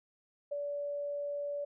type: tone with ADSR envelope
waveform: sine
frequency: 576 Hz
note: D5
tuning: 34 cents flat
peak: -31 dBFS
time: 0.51-1.65 s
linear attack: 14 ms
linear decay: 10 ms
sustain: -3 dB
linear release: 10 ms
effects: none